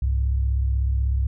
sine tone pair together, 66.25 / 102.5 Hz, C2 / G#2, +22 / -22 cents, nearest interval minor sixth, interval 756 cents, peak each -19 / -28 dBFS, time 0.02-1.27 s, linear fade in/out 5 ms, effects none

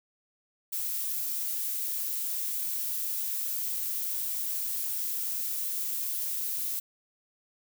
violet noise, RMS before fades -32 dBFS, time 0.72-6.8 s, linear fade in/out 10 ms, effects none

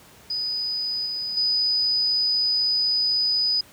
sine tone with level steps, 4978 Hz, D#8, in tune, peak -24 / -26 / -19 dBFS, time 0.3-3.61 s, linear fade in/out 5 ms, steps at 1.06 / 1.37 s, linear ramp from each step 2 ms, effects pink hiss -50 dBFS RMS until 3.72 s + high-pass 60 Hz 12 dB/octave

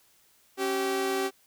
sawtooth tone pair together, 273.5 / 386.1 Hz, C#4 / G4, -23 / -26 cents, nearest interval tritone, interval 597 cents, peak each -30 / -23 dBFS, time 0.57-1.31 s, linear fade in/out 50 ms, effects white hiss -63 dBFS RMS until 1.46 s

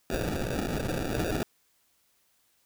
white noise with sample-and-hold, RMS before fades -30 dBFS, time 0.1-1.43 s, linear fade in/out 0 ms, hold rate 1050 Hz, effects white hiss -69 dBFS RMS until 2.65 s

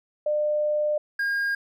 sine / triangle tone pair in turn, 600 / 1620 Hz, D5 / G#6, +37 / -43 cents, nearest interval octave + perfect fourth, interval 1720 cents, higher second, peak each -21 dBFS, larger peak neither, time 0.26-0.98 / 1.19-1.55 s, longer first, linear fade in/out 5 ms, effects none

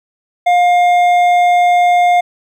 triangle tone with hard clipping, 709 Hz, F5, 26 cents sharp, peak -9 dBFS, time 0.46-2.21 s, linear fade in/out 10 ms, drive 11 dB, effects none

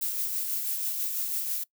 violet noise with tremolo, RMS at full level -29 dBFS, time 0.01-1.64 s, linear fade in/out 10 ms, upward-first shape sine, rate 6.1 Hz, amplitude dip 35%, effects noise-tail reverb RT60 0.1 s tail -22 dB re dry

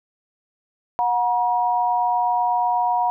sine tone pair together, 726.9 / 955 Hz, F#5 / A#5, -31 / +42 cents, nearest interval perfect fourth, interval 473 cents, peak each -20 dBFS, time 0.99-3.1 s, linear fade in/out 0 ms, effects none

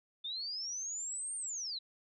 sine linear two-way sweep, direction up then down, 3520 to 8870 to 3868 Hz, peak -37 dBFS, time 0.24-1.79 s, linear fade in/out 10 ms, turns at 1.36 s, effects none

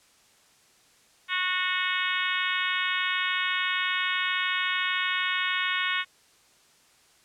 harmonic tone, 366.8 Hz, F#4, 15 cents flat, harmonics 3 / 4 / 5 / 6 / 7 / 8 / 9 / 10, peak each -33 / -32 / -31 / -31 / -35 / -34 / -37 / -36 dBFS, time 1.28-6.05 s, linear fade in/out 50 ms, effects white hiss -60 dBFS RMS until 7.24 s + low-pass 9000 Hz 12 dB/octave

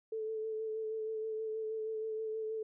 sine tone with vibrato, 438.7 Hz, A4, 5 cents flat, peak -35 dBFS, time 0.12-2.63 s, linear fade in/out 5 ms, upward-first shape sine, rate 6.3 Hz, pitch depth 21 cents each way, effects none

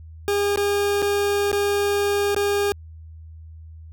40% pulse tone with dropouts, 405.9 Hz, G#4, 40 cents flat, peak -18 dBFS, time 0.28-2.72 s, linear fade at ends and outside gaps 0 ms, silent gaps 0.559-0.574 / 1.02-1.025 / 1.516-1.529 / 2.346-2.364 s, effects added 80 Hz sine -38 dBFS peak until 3.92 s

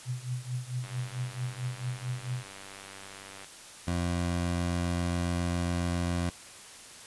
sine tone with tremolo, 125.4 Hz, B2, 27 cents sharp, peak -28 dBFS, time 0.05-2.46 s, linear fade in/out 50 ms, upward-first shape triangle, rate 4.5 Hz, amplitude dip 95%
click train, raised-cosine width 0.3 ms, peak -29 dBFS, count 255, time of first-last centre 0.84-3.445 s, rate 97.5 Hz
20% pulse tone, 87.31 Hz, F2, in tune, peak -23 dBFS, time 3.87-6.3 s, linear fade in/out 10 ms
effects white hiss -48 dBFS RMS until 7.06 s + resampled to 24000 Hz

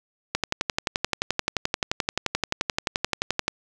click train, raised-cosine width 0.2 ms, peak -5 dBFS, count 37, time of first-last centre 0.35-3.48 s, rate 11.5 Hz, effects none

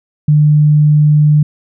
sine tone, 150 Hz, D3, 37 cents sharp, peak -5 dBFS, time 0.28-1.43 s, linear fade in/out 5 ms, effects none

